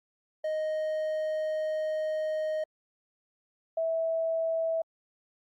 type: tone pair in turn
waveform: triangle / sine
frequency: 622.3 / 653.2 Hz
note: D#5 / E5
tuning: 0 / -16 cents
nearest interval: minor second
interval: 84 cents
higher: second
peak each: -26 dBFS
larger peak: neither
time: 0.44-2.64 / 3.77-4.82 s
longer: first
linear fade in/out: 5 ms
effects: Opus 48 kbps